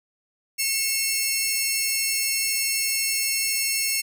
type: tone pair together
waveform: 10% pulse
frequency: 2180 / 2697 Hz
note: C#7 / E7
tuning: -29 / +39 cents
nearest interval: major third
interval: 368 cents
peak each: -16 dBFS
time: 0.58-4.02 s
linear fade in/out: 20 ms
effects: none